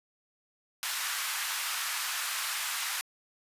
pink high-pass noise, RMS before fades -33 dBFS, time 0.83-3.01 s, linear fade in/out 0 ms, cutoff 1100 Hz, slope 24 dB/octave, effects resampled to 32000 Hz

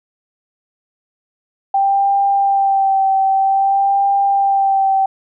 sine tone with vibrato, 784 Hz, G5, in tune, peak -11 dBFS, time 1.74-5.06 s, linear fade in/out 5 ms, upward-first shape sine, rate 0.52 Hz, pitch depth 24 cents each way, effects none

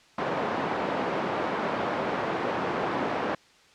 white band-pass noise, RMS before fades -29 dBFS, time 0.18-3.35 s, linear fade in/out 5 ms, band 190 to 940 Hz, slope 12 dB/octave, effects white hiss -57 dBFS RMS until 3.74 s + low-pass 5000 Hz 12 dB/octave

